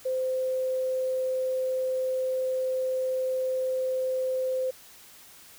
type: tone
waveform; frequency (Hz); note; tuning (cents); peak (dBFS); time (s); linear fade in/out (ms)
sine; 517; C5; -21; -25; 0.05-4.71; 10
effects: white hiss -51 dBFS RMS until 5.58 s